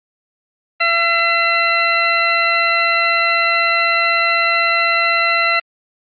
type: harmonic tone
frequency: 676 Hz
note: E5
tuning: 43 cents sharp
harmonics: 1 / 2 / 3 / 4 / 6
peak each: -22 / -18 / -17 / -18 / -24 dBFS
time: 0.8-5.6 s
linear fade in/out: 10 ms
effects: Opus 24 kbps